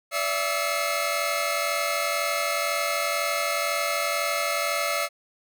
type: tone cluster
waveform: sawtooth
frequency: 577 / 669 / 1296 / 2144 Hz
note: D5 / E5 / E6 / C7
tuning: -31 / +25 / -30 / +42 cents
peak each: -26 dBFS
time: 0.11-5.09 s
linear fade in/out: 50 ms
effects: none